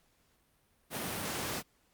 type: high-pass noise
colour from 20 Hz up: pink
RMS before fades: -37 dBFS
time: 0.9-1.63 s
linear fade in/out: 50 ms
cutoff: 130 Hz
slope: 12 dB/octave
effects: pink hiss -71 dBFS RMS until 1.93 s + Opus 48 kbps